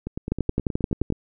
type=two click trains; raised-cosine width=3 ms; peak=-16 / -9 dBFS; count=11 / 10; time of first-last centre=0.07-1.124 / 0.32-1.103 s; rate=9.49 / 11.5 Hz; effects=none